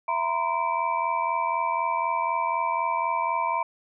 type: tone cluster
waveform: sine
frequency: 669 / 940 / 1024 / 2321 Hz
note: E5 / A#5 / C6 / D7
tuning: +25 / +14 / -38 / -21 cents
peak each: -32 / -26 / -27 / -35 dBFS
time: 0.08-3.63 s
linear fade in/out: 5 ms
effects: none